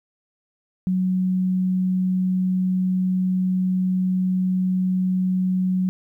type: tone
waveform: sine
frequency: 185 Hz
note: F#3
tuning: in tune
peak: -18 dBFS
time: 0.87-5.89 s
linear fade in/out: 0 ms
effects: 10-bit